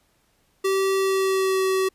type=tone with pitch glide; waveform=square; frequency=386.4 to 379.8 Hz; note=G4 to F#4; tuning=-25 to +45 cents; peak=-20 dBFS; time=0.64-1.89 s; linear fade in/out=10 ms; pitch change=-30 cents; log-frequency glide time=0.96-1.62 s; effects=pink hiss -65 dBFS RMS until 1.94 s + resampled to 32000 Hz